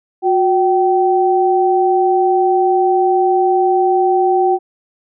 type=tone pair together; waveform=sine; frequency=364 / 770.4 Hz; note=F#4 / G5; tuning=-28 / -30 cents; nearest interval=octave + minor second; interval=1298 cents; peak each=-13 dBFS; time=0.22-4.59 s; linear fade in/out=50 ms; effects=none